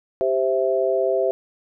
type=chord; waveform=sine; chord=C major; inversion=second; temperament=equal; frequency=392 / 523.3 / 659.3 Hz; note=G4 / C5 / E5; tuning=0 / 0 / 0 cents; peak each=-22 dBFS; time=0.21-1.31 s; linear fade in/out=0 ms; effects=none